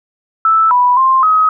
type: tone with pitch steps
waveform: sine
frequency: 1317 / 986 / 1053 / 1268 Hz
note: E6 / B5 / C6 / D#6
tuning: -2 / -3 / +11 / +32 cents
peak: -7 dBFS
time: 0.45-1.49 s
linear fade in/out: 2 ms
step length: 260 ms
effects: none